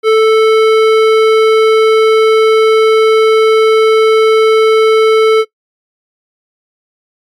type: tone with hard clipping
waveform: triangle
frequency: 440 Hz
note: A4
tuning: in tune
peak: -6 dBFS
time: 0.03-5.45 s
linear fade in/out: 50 ms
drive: 18 dB
effects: noise-tail reverb RT60 0.1 s tail -21 dB re dry + MP3 96 kbps